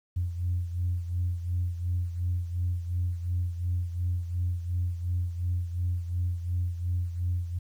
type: beating tone pair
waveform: sine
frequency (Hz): 87.7 / 90.5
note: F2 / F#2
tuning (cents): +8 / -38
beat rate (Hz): 2.8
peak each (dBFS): -27 / -33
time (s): 0.16-7.59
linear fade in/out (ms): 10
effects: tanh soft clip ceiling -20 dBFS + 10-bit